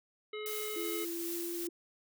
harmonic tone, 425.6 Hz, G#4, 42 cents sharp, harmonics 1 / 3 / 5 / 7 / 9, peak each -39 / -49 / -46 / -50 / -51 dBFS, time 0.33-1.05 s, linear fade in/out 5 ms
blue noise with tremolo, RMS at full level -40 dBFS, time 0.46-1.67 s, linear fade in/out 0 ms, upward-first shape sine, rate 2.6 Hz, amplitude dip 25%
sine tone with pitch glide, 339.1 to 343.2 Hz, E4 to F4, +49 to -30 cents, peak -37 dBFS, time 0.76-1.69 s, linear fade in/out 5 ms, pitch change +21 cents, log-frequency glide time 1.25-1.38 s
effects none

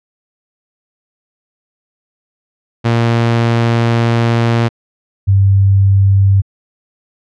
sawtooth / sine tone pair in turn, 116.54 / 98 Hz, A#2 / G2, 0 / 0 cents, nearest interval minor third, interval 300 cents, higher first, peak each -6 dBFS, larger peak neither, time 2.84-4.69 / 5.27-6.42 s, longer first, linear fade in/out 20 ms, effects low-pass 4000 Hz 12 dB/octave

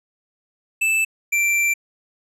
square tone pair in turn, 2637 / 2351 Hz, E7 / D7, 0 / +1 cents, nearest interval major second, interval 199 cents, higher first, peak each -17 dBFS, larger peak neither, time 0.81-1.05 / 1.32-1.74 s, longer second, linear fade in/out 10 ms, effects low-pass 12000 Hz 12 dB/octave

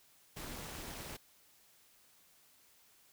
pink noise with amplitude modulation, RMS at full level -42 dBFS, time 0.36-1.17 s, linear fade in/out 10 ms, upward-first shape sine, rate 281 Hz, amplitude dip 80%, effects white hiss -66 dBFS RMS until 3.12 s

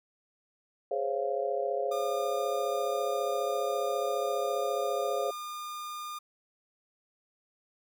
sine chord, Db major seventh, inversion second, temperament just, 415.8 / 519.7 / 554.4 / 693 Hz, Ab4 / C5 / Db5 / F5, +2 / -12 / 0 / -14 cents, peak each -34 / -34 / -33 / -34 dBFS, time 0.91-5.31 s, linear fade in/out 5 ms
45% pulse tone, 1211 Hz, D#6, 47 cents flat, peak -37 dBFS, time 1.91-6.19 s, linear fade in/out 10 ms
effects none

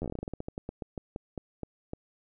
slowing click train, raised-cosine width 2 ms, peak -22 dBFS, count 22, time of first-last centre 0.02-1.934 s, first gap 11 ms, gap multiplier 1.18, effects none

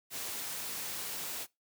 white noise, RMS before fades -39 dBFS, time 0.1-1.47 s, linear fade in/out 50 ms, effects noise-tail reverb RT60 0.2 s tail -22 dB re dry + high-pass 100 Hz 12 dB/octave

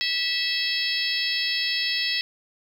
harmonic tone with a mistuned harmonic, 654 Hz, E5, 14 cents flat, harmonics 3 / 4 / 5 / 6 / 7 / 8, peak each -30 / -30 / -30 / -30 / -30 / -30 dBFS, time 0.01-2.21 s, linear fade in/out 0 ms, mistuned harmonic 7, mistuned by -50 cents, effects 8-bit

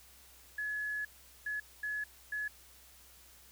sine tone bursts at uneven times, 1699 Hz, G#6, 39 cents sharp, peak -34 dBFS, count 4, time 0.58-1.05 / 1.46-1.6 / 1.83-2.04 / 2.32-2.48 s, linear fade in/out 5 ms, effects added 63 Hz sine -64 dBFS peak until 3.51 s + white hiss -59 dBFS RMS until 3.51 s

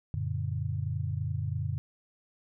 sine chord, Gb augmented, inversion none, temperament just, 92.5 / 115.62 / 144.53 Hz, Gb2 / Bb2 / D3, 0 / -14 / -27 cents, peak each -33 / -34 / -34 dBFS, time 0.14-1.78 s, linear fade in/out 0 ms, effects none

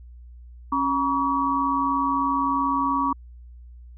sine tone cluster, 274.1 / 957 / 1134 Hz, C#4 / A#5 / C#6, -19 / +45 / +39 cents, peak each -26 / -25 / -23 dBFS, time 0.72-3.13 s, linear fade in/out 5 ms, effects added 60 Hz sine -41 dBFS peak until 3.97 s

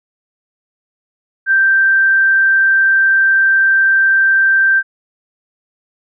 sine tone, 1568 Hz, G6, in tune, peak -8 dBFS, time 1.46-4.83 s, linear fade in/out 50 ms, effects none

